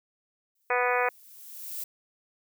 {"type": "noise with exponential growth", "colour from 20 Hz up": "violet", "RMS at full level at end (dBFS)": -34, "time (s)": [0.55, 1.84], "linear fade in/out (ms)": 5, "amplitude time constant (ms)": 280}
{"type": "harmonic tone", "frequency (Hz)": 246.9, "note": "B3", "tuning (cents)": 0, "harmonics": [2, 3, 4, 5, 6, 7, 8, 9, 10], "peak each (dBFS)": [-28, -30, -31, -32, -33, -33, -34, -35, -35], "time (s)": [0.7, 1.09], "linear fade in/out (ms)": 5}
{"effects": []}